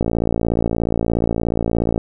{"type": "click train", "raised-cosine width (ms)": 2, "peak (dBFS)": -5, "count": 113, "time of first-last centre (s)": [0.01, 1.978], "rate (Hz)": 56.9, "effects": []}